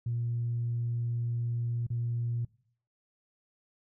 sine tone with dropouts, 118.3 Hz, A#2, 26 cents sharp, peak -28 dBFS, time 0.06-2.45 s, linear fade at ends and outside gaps 5 ms, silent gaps 1.867-1.902 s, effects noise-tail reverb RT60 0.6 s tail -23 dB re dry + tanh soft clip ceiling -24 dBFS

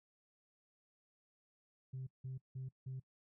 sine tone bursts, 130.81 Hz, C3, in tune, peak -40 dBFS, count 4, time 1.93-3 s, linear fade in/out 10 ms, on 140 ms, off 170 ms, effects noise-tail reverb RT60 0.1 s tail -21 dB re dry + tanh soft clip ceiling -39 dBFS

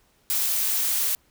blue noise, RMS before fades -24 dBFS, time 0.3-1.15 s, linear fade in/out 0 ms, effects pink hiss -63 dBFS RMS until 1.3 s

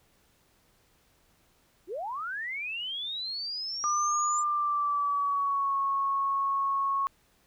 sine linear sweep, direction up, 313.3 to 7330 Hz, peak -32 dBFS, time 1.87-4.44 s, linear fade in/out 50 ms
sine tone with pitch glide, 1200 to 1100.4 Hz, D6 to C#6, +37 to -13 cents, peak -25 dBFS, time 3.84-7.07 s, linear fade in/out 0 ms, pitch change -150 cents, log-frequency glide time 4.36-5.76 s
effects pink hiss -66 dBFS RMS until 7.46 s

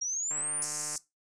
sine exponential sweep, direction up, 5620 to 9960 Hz, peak -30 dBFS, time 0.01-0.65 s, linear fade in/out 10 ms
click train, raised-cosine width 0.5 ms, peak -30 dBFS, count 98, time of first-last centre 0.31-0.957 s, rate 150 Hz
pink band-pass noise, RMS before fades -36 dBFS, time 0.62-0.98 s, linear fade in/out 2 ms, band 5600 to 9400 Hz, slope 48 dB/octave
effects noise-tail reverb RT60 0.2 s tail -18 dB re dry

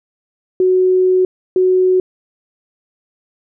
sine tone bursts at uneven times, 370 Hz, F#4, in tune, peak -9 dBFS, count 2, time 0.6-1.25 / 1.56-2 s, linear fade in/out 2 ms, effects none

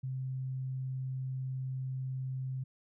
sine tone, 130.81 Hz, C3, in tune, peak -34 dBFS, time 0.03-2.64 s, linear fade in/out 10 ms, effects none

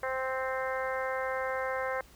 harmonic tone, 261.6 Hz, C4, in tune, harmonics 2 / 3 / 4 / 5 / 6 / 7 / 8, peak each -33 / -39 / -38 / -41 / -39 / -41 / -43 dBFS, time 0.03-2.01 s, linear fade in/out 2 ms, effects added 60 Hz sine -58 dBFS peak until 2.15 s + pink hiss -58 dBFS RMS until 2.15 s

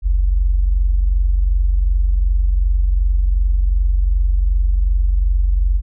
sine tone pair together, 45.73 / 68.4 Hz, F#1 / C#2, -20 / -23 cents, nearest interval perfect fifth, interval 697 cents, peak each -12 / -23 dBFS, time 0.02-5.82 s, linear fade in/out 50 ms, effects none

